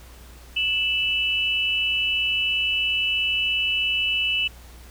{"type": "tone pair together", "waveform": "sine", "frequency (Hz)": [2637, 2960], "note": ["E7", "F#7"], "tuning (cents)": [0, 0], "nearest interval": "major second", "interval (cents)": 200, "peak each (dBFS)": -23, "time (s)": [0.56, 4.48], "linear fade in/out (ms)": 10, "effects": ["added 60 Hz sine -43 dBFS peak until 4.9 s", "pink hiss -49 dBFS RMS until 4.9 s"]}